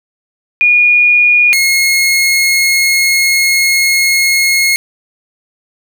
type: tone pair in turn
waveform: sine / sawtooth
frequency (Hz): 2441 / 2162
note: D#7 / C#7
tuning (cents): -34 / -44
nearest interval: major second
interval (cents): 210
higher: first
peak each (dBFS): -5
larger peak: neither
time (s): 0.61-1.53 / 1.53-4.76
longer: second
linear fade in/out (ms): 0
effects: none